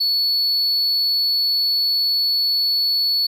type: tone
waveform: triangle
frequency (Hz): 4421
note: C#8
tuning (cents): -5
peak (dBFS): -15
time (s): 0-3.27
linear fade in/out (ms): 10
effects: none